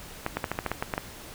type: clicks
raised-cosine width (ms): 0.5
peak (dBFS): -12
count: 10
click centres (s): 0.264 / 0.37 / 0.442 / 0.516 / 0.589 / 0.663 / 0.716 / 0.825 / 0.938 / 0.979
effects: pink hiss -44 dBFS RMS until 1.34 s